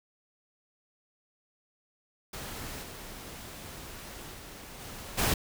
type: noise with level steps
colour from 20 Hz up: pink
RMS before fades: -40 / -44 / -46 / -43 / -27 dBFS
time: 2.33-5.34 s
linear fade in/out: 5 ms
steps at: 2.82 / 4.32 / 4.79 / 5.17 s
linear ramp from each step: 20 ms
effects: none